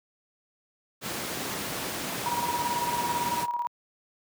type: noise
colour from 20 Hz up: pink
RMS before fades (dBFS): -32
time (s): 1.01-3.47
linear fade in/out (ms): 50
type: tone with tremolo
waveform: sine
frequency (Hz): 959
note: A#5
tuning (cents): +49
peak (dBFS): -25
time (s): 2.26-3.67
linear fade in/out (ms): 0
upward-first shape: square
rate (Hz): 18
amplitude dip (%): 55
effects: high-pass 150 Hz 12 dB/octave